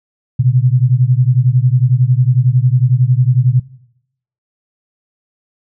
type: beating tone pair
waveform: sine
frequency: 121.5 / 132.5 Hz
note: B2 / C3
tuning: -28 / +22 cents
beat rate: 11 Hz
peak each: -11 dBFS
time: 0.39-3.6 s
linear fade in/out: 10 ms
effects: noise-tail reverb RT60 0.8 s tail -21 dB re dry